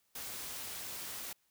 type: noise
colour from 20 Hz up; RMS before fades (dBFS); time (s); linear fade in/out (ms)
white; -43; 0.15-1.33; 5
effects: white hiss -75 dBFS RMS until 1.5 s